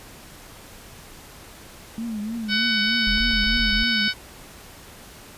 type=tone with vibrato; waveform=sine; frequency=220 Hz; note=A3; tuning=in tune; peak=-26 dBFS; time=1.98-4.08 s; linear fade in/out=0 ms; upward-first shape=triangle; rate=3.3 Hz; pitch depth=130 cents each way
type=harmonic tone; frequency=750 Hz; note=F#5; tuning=23 cents sharp; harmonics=2 / 3 / 4 / 5 / 6 / 7; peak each=-24 / -26 / -27 / -28 / -29 / -29 dBFS; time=2.48-4.14 s; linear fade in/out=50 ms
type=tone bursts; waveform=triangle; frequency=42.17 Hz; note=E1; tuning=40 cents sharp; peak=-22 dBFS; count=6; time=3.07-3.835 s; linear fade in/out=0 ms; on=110 ms; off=21 ms
effects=pink hiss -44 dBFS RMS until 5.37 s + resampled to 32000 Hz